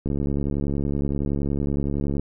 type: click train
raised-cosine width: 3 ms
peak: -13 dBFS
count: 152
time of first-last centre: 0.06-2.196 s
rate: 70.7 Hz
effects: none